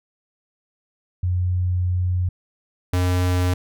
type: tone pair in turn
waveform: sine / square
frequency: 90.2 / 90.2 Hz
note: F#2 / F#2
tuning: -44 / -44 cents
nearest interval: unison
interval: 0 cents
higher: neither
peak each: -18 dBFS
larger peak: neither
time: 1.23-2.29 / 2.93-3.54 s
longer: first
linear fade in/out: 5 ms
effects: none